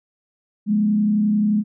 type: tone with frequency modulation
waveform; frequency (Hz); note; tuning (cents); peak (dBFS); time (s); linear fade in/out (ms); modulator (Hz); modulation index
sine; 210; G#3; +19; -15; 0.66-1.64; 50; 31.4; 0.45
effects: none